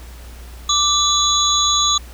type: tone cluster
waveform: sine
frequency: 1177 / 3465 / 3933 / 6650 Hz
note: D6 / A7 / B7 / G#8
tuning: +3 / -27 / -8 / +1 cents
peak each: -19 dBFS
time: 0.69-1.98 s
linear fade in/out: 5 ms
effects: added 60 Hz sine -34 dBFS peak until 2.13 s + pink hiss -43 dBFS RMS until 2.13 s